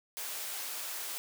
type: high-pass noise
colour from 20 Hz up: white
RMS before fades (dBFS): -39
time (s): 0.17-1.18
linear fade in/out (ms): 0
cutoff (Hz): 500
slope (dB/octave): 12
effects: none